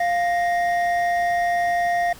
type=tone pair together; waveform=triangle; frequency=698.5 / 1864.7 Hz; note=F5 / A#6; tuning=0 / 0 cents; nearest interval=octave + perfect fourth; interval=1700 cents; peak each=-17 / -25 dBFS; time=0-2.13 s; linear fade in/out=5 ms; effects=pink hiss -44 dBFS RMS until 2.19 s